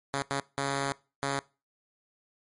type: tone bursts at uneven times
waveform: 5% pulse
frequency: 138.59 Hz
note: C#3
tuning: in tune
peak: -17 dBFS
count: 4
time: 0.14-0.22 / 0.31-0.4 / 0.58-0.92 / 1.23-1.39 s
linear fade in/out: 0 ms
effects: noise-tail reverb RT60 0.3 s tail -21 dB re dry + MP3 48 kbps